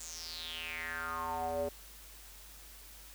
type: tone with band-pass filter sweep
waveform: square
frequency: 82.41 Hz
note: E2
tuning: in tune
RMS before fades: -39 dBFS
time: 0-1.69 s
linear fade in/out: 5 ms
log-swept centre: 7500 to 500 Hz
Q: 6.3
effects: added 50 Hz sine -55 dBFS peak until 3.14 s + white hiss -54 dBFS RMS until 3.14 s